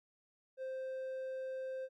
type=tone with hard clipping; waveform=sine; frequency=523.3 Hz; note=C5; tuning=in tune; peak=-40 dBFS; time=0.57-1.89 s; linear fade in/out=50 ms; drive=3 dB; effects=none